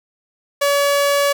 sawtooth tone, 568 Hz, C#5, 42 cents sharp, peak -10 dBFS, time 0.61-1.33 s, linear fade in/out 10 ms, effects none

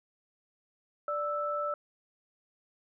sine tone pair together, 588 / 1318.5 Hz, D5 / E6, +2 / 0 cents, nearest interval octave + major second, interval 1398 cents, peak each -33 / -32 dBFS, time 1.08-1.74 s, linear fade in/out 2 ms, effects none

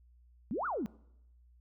sine exponential two-way sweep, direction up then down, 190 to 1498 to 190 Hz, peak -32 dBFS, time 0.51-0.86 s, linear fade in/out 0 ms, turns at 0.66 s, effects noise-tail reverb RT60 0.8 s tail -23 dB re dry + added 60 Hz sine -59 dBFS peak until 1.6 s

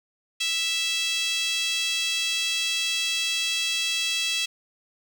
5% pulse tone with high-pass filter, 659.3 Hz, E5, in tune, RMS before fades -26 dBFS, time 0.4-4.46 s, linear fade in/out 10 ms, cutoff 2900 Hz, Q 3.9, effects none

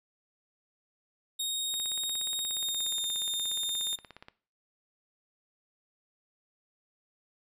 sawtooth tone with pitch glide, 3729 to 3646 Hz, A#7 to A#7, 0 to -39 cents, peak -27 dBFS, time 1.39-3.96 s, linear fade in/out 10 ms, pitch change -39 cents, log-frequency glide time 2.42-3.07 s
click train, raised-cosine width 0.3 ms, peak -30 dBFS, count 44, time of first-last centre 1.74-4.284 s, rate 16.9 Hz
effects noise-tail reverb RT60 0.4 s tail -18 dB re dry

